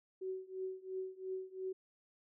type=tone with tremolo; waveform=sine; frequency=376.3 Hz; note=F#4; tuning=29 cents sharp; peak=-36 dBFS; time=0.21-1.73 s; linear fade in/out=10 ms; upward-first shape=triangle; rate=2.9 Hz; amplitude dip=95%; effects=none